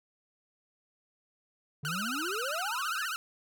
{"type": "exponential sweep", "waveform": "triangle", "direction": "up", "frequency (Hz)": [140, 1864.7], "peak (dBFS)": -34, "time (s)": [1.83, 3.06], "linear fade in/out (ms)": 5}
{"type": "tone with vibrato", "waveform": "sawtooth", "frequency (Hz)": 1386, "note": "F6", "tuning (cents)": -14, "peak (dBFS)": -29, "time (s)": [1.85, 3.16], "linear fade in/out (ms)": 0, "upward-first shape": "triangle", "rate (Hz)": 15, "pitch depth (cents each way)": 220}
{"effects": []}